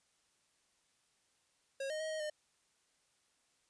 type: tone with pitch steps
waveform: square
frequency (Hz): 544 / 619 / 631 / 627 / 607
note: C#5 / D#5 / D#5 / D#5 / D#5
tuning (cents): -33 / -9 / +24 / +13 / -43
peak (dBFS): -38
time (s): 1.8-2.3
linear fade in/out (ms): 5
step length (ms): 100
effects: white hiss -75 dBFS RMS until 3.69 s + resampled to 22050 Hz

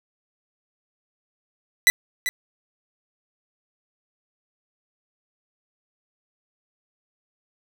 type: tone with echo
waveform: sawtooth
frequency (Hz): 1983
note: B6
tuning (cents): +7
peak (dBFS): -8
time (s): 1.87-1.9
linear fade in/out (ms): 0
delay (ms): 390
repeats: 1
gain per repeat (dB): -11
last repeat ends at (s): 2.29
effects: none

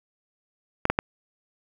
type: clicks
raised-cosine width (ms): 0.5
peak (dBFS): -6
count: 3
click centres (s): 0.854 / 0.9 / 0.989
effects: 7-bit

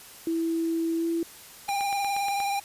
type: tone with pitch glide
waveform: sine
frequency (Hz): 329.6 to 333.6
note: E4 to E4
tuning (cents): 0 to +21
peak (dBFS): -24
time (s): 0.27-1.23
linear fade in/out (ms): 2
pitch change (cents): +21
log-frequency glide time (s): 0.97-1.06
type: tone with vibrato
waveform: square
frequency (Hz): 800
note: G5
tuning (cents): +35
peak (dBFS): -26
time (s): 1.68-2.6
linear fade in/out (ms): 10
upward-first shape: triangle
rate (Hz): 19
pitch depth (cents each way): 32
type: click train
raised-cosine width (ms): 0.3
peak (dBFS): -22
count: 7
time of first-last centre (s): 1.69-2.403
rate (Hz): 8.42
effects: white hiss -47 dBFS RMS until 2.64 s + resampled to 32000 Hz

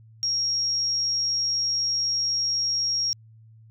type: tone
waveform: sine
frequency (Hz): 5588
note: F8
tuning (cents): 0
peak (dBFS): -22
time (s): 0.23-3.13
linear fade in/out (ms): 0
effects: added 111 Hz sine -48 dBFS peak until 3.7 s

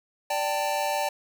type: chord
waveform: square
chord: D suspended fourth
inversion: none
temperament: equal with one note detuned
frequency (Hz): 587.3 / 784 / 890.2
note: D5 / G5 / A5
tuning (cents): 0 / 0 / +20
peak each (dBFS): -30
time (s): 0.3-1.09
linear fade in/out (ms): 5
effects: 8-bit

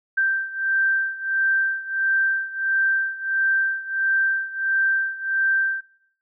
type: beating tone pair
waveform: sine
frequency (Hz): 1567 / 1568.5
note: G6 / G6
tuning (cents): -1 / +1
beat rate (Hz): 1.5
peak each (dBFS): -21 / -24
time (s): 0.17-5.81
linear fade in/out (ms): 10
effects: noise-tail reverb RT60 0.6 s tail -18 dB re dry

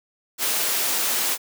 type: high-pass noise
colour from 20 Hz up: white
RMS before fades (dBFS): -23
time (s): 0.38-1.38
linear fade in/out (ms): 50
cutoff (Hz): 270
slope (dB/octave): 12
effects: none

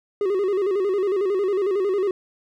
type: tone with vibrato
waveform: triangle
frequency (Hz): 390.1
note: G4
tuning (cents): -8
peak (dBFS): -17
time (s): 0.21-2.11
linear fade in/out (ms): 2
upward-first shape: square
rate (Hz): 11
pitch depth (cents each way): 86
effects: none

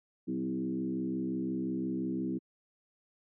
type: tone with frequency modulation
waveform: sine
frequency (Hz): 254.7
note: C4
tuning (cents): -46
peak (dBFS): -30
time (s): 0.27-2.39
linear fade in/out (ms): 20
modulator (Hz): 65.7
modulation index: 1.4
effects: high-pass 150 Hz 12 dB/octave

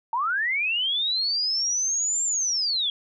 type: linear two-way sweep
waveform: sine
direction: up then down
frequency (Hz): 880 to 7430 to 3243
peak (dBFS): -22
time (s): 0.13-2.9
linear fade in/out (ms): 2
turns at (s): 2.24
effects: none

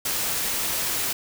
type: noise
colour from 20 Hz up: white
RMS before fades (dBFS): -26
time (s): 0.05-1.13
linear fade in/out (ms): 5
effects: none

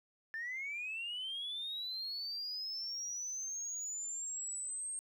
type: linear sweep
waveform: sine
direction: up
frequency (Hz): 1760 to 8530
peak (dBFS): -37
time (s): 0.34-4.99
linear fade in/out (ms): 0
effects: tanh soft clip ceiling -35 dBFS + 12-bit

